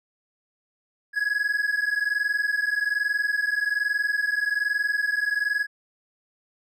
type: tone pair together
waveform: triangle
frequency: 1661.2 / 1682.4 Hz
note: G#6 / G#6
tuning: 0 / +22 cents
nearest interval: unison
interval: 22 cents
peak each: -24 / -23 dBFS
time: 1.13-5.67 s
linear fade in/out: 50 ms
effects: none